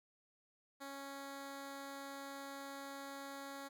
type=tone; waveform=10% pulse; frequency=276.6 Hz; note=C#4; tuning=4 cents flat; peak=-38 dBFS; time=0.8-3.69 s; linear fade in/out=20 ms; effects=none